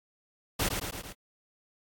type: noise with echo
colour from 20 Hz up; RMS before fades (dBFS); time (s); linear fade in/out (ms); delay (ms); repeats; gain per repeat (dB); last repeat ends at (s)
pink; -28; 0.59-0.69; 10; 110; 4; -4; 1.13
effects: AAC 64 kbps